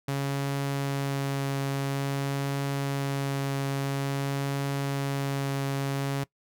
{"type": "tone with vibrato", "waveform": "sawtooth", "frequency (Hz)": 138.59, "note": "C#3", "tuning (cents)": 0, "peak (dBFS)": -23, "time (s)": [0.08, 6.24], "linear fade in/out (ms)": 5, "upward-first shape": "triangle", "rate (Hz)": 0.49, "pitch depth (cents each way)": 11, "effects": ["noise-tail reverb RT60 0.1 s tail -21 dB re dry"]}